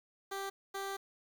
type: tone bursts at uneven times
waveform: 15% pulse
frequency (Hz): 392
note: G4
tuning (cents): 0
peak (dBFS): -31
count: 2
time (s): 0.31-0.5 / 0.74-0.97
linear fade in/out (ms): 10
effects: 10-bit